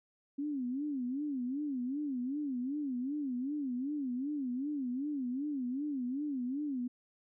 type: tone with vibrato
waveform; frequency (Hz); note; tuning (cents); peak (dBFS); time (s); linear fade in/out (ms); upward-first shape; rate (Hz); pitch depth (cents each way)
sine; 270.4; C#4; -43; -33; 0.38-6.88; 10; sine; 2.6; 180
effects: none